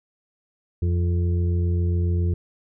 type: harmonic tone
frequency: 87.31 Hz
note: F2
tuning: in tune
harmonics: 1 / 2 / 4 / 5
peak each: -19 / -30 / -33 / -39 dBFS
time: 0.82-2.34 s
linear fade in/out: 5 ms
effects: none